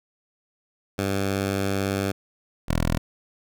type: tone pair in turn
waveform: 10% pulse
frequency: 98 / 41.2 Hz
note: G2 / E1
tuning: 0 / 0 cents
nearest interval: octave + minor third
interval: 1500 cents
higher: first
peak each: -15 / -13 dBFS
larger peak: second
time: 0.98-2.12 / 2.68-2.98 s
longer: first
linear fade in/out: 10 ms
effects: none